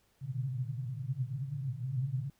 pink band-pass noise, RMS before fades -36 dBFS, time 0.21-2.3 s, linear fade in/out 2 ms, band 120 to 140 Hz, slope 96 dB/octave, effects pink hiss -71 dBFS RMS until 2.39 s

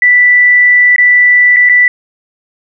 sine tone with dropouts, 1973 Hz, B6, 2 cents flat, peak -3 dBFS, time 0.02-1.88 s, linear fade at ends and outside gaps 2 ms, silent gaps 0.962-0.982 / 1.563-1.567 / 1.69-1.695 s, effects none

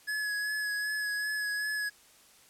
square tone with vibrato, 1690 Hz, G#6, 30 cents sharp, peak -31 dBFS, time 0.07-1.9 s, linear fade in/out 20 ms, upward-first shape sine, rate 2.6 Hz, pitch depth 20 cents each way, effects white hiss -59 dBFS RMS until 2.49 s + low-pass 12000 Hz 12 dB/octave

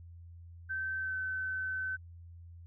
sine tone with pitch glide, 1546 to 1525.6 Hz, G6 to G6, -24 to -47 cents, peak -33 dBFS, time 0.69-1.97 s, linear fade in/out 20 ms, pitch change -23 cents, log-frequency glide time 0.99-1.15 s, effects added 85 Hz sine -48 dBFS peak until 2.66 s

